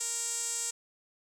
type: tone with band-pass filter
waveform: sawtooth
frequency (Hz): 466.2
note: A#4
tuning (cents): 0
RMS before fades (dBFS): -34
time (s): 0-0.71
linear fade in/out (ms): 10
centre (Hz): 7600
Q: 5.8
effects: none